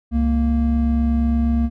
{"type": "tone pair together", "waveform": "triangle", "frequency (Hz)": [67.83, 231.8], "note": ["C#2", "A#3"], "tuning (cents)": [-37, -10], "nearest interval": "octave + major sixth", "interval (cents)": 2127, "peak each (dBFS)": -16, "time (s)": [0.11, 1.7], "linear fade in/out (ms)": 50, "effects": []}